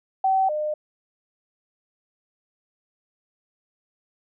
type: tone pair in turn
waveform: sine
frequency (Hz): 766 / 606.4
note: G5 / D#5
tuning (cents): -40 / -45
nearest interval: major third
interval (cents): 405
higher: first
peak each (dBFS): -17 / -23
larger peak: first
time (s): 0.24-0.49 / 0.49-0.74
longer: neither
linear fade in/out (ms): 5
effects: none